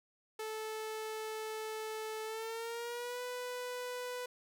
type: tone with pitch glide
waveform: sawtooth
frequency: 436.5 to 495.6 Hz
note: A4 to B4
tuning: -14 to +6 cents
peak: -35 dBFS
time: 0.39-4.26 s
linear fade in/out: 5 ms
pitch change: +220 cents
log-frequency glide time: 2.24-3.21 s
effects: none